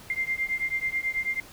sine beating tone pair, 2095 / 2104.2 Hz, C7 / C7, +2 / +9 cents, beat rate 9.2 Hz, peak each -29 dBFS, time 0.1-1.4 s, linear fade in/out 2 ms, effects pink hiss -48 dBFS RMS until 1.52 s

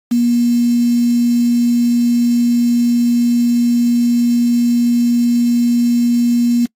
sine tone with quantisation, 239.1 Hz, A#3, 44 cents sharp, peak -10 dBFS, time 0.11-6.66 s, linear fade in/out 10 ms, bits 5, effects noise-tail reverb RT60 0.1 s tail -26 dB re dry + AAC 48 kbps

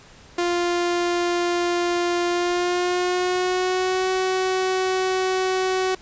sawtooth tone with pitch glide, 349.2 to 374.3 Hz, F4 to F#4, 0 to +20 cents, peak -16 dBFS, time 0.38-5.95 s, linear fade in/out 5 ms, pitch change +120 cents, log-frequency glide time 2.27-4.09 s, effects pink hiss -48 dBFS RMS until 6.01 s + resampled to 16000 Hz

